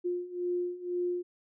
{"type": "beating tone pair", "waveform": "sine", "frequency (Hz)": [353.6, 355.6], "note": ["F4", "F4"], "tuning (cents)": [22, 31], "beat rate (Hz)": 2, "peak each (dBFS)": [-35, -32], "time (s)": [0.04, 1.23], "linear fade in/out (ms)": 20, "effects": []}